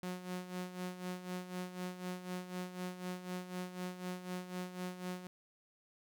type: tone with tremolo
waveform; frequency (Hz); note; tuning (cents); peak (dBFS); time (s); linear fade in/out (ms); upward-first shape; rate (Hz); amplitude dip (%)
sawtooth; 181.5; F#3; -33; -34; 0.03-5.27; 0; sine; 4; 70
effects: none